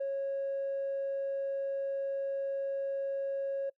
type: tone with tanh clipping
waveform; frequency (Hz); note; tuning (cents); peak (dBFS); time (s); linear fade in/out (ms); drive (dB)
triangle; 549; C#5; -17; -31; 0-3.7; 10; 5
effects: noise-tail reverb RT60 0.1 s tail -24 dB re dry